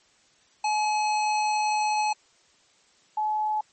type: tone pair in turn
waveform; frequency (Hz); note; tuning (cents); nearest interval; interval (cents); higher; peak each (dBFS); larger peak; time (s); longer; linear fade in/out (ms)
square / sine; 850 / 855.4; G#5 / A5; +40 / -49; unison; 11; second; -23; neither; 0.64-2.13 / 3.17-3.61; first; 5
effects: white hiss -61 dBFS RMS until 3.72 s + MP3 32 kbps